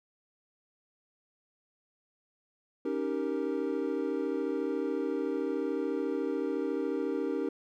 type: chord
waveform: triangle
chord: Eb dominant seventh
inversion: third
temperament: equal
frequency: 277.2 / 311.1 / 392 / 466.2 Hz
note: Db4 / Eb4 / G4 / Bb4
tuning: 0 / 0 / 0 / 0 cents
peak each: -33 dBFS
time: 2.85-7.49 s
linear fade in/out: 5 ms
effects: none